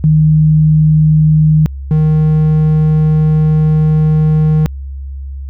sine / triangle tone pair in turn, 155 / 155 Hz, D#3 / D#3, -6 / -6 cents, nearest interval unison, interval 0 cents, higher neither, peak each -5 dBFS, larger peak neither, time 0.04-1.66 / 1.91-4.66 s, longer second, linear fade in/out 0 ms, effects added 68 Hz sine -21 dBFS peak until 5.49 s

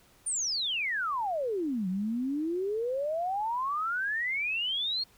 sine exponential two-way sweep, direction down then up, 9397 to 179.6 to 4360 Hz, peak -28 dBFS, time 0.26-5.04 s, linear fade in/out 10 ms, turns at 1.88 s, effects pink hiss -61 dBFS RMS until 5.17 s

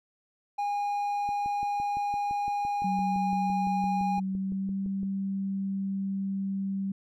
triangle tone, 817 Hz, G#5, 29 cents flat, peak -25 dBFS, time 0.58-4.2 s, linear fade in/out 10 ms
click train, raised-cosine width 3 ms, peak -31 dBFS, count 23, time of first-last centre 1.29-5.031 s, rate 5.88 Hz
sine tone with pitch glide, 190 to 194.78 Hz, F#3 to G3, +46 to -11 cents, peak -28 dBFS, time 2.84-6.92 s, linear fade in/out 5 ms, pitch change +43 cents, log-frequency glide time 4.16-4.8 s
effects none

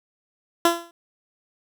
15% pulse tone with exponential decay, 340 Hz, F4, 46 cents flat, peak -6 dBFS, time 0.65-0.91 s, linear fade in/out 2 ms, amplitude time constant 56 ms, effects none

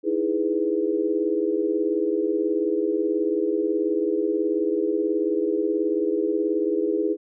sine chord, E major seventh, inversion third, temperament equal, 311.1 / 329.6 / 415.3 / 493.9 Hz, D#4 / E4 / G#4 / B4, 0 / 0 / 0 / 0 cents, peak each -28 / -25 / -24 / -29 dBFS, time 0.03-7.17 s, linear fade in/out 50 ms, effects none

